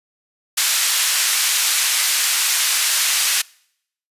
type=band-pass noise; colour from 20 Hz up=white; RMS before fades=-18 dBFS; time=0.57-3.42 s; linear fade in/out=10 ms; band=1500 to 10000 Hz; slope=12 dB/octave; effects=noise-tail reverb RT60 0.7 s tail -25 dB re dry + resampled to 32000 Hz